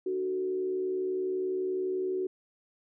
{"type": "tone with frequency modulation", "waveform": "sine", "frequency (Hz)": 372.6, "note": "F#4", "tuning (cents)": 12, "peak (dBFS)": -28, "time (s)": [0.06, 2.27], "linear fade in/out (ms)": 5, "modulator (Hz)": 71.8, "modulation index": 0.46, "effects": []}